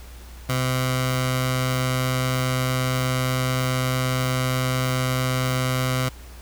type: tone with notch filter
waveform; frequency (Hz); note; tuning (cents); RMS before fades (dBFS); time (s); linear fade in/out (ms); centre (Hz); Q
15% pulse; 128.8; C3; -27; -23; 0.49-6.09; 5; 340; 0.77
effects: added 60 Hz sine -39 dBFS peak until 6.41 s + pink hiss -47 dBFS RMS until 6.41 s